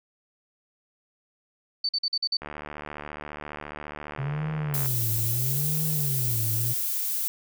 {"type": "tone bursts", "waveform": "sine", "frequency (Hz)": 4546, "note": "C#8", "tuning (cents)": 43, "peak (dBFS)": -23, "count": 6, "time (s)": [1.84, 2.37], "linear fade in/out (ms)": 5, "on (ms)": 50, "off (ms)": 46}
{"type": "click train", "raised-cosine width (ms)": 0.5, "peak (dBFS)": -21, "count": 183, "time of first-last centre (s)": [2.42, 4.86], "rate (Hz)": 74.6}
{"type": "tone with vibrato", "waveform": "triangle", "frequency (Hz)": 131.9, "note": "C3", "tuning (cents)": 14, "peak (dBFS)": -25, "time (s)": [4.18, 6.74], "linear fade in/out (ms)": 20, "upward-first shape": "sine", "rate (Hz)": 0.76, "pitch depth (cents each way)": 290}
{"type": "noise", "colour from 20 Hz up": "violet", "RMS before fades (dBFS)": -28, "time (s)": [4.74, 7.28], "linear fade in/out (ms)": 0}
{"effects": []}